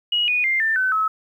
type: tone with pitch steps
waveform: sine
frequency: 2900 / 2467 / 2099 / 1785.2 / 1518.6 / 1291.8 Hz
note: F#7 / D#7 / C7 / A6 / F#6 / E6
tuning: -35 / -15 / +5 / +25 / +45 / -35 cents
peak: -17 dBFS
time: 0.12-1.08 s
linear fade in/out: 5 ms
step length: 160 ms
effects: 9-bit